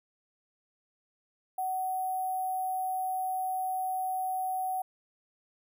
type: tone with sample-and-hold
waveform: sine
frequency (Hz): 750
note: F#5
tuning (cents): +23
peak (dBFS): -29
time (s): 1.58-4.82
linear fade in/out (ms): 5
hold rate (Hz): 11025
effects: none